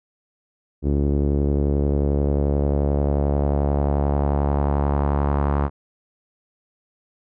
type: tone with low-pass filter sweep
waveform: sawtooth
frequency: 71.3 Hz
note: C#2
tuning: 49 cents sharp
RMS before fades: -20 dBFS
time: 0.82-5.7 s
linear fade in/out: 50 ms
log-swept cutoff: 350 to 1100 Hz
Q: 2
effects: none